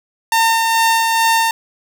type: tone with tremolo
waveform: sawtooth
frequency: 908 Hz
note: A#5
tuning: 46 cents flat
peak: -7 dBFS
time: 0.32-1.51 s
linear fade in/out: 2 ms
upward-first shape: sine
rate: 2.3 Hz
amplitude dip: 30%
effects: none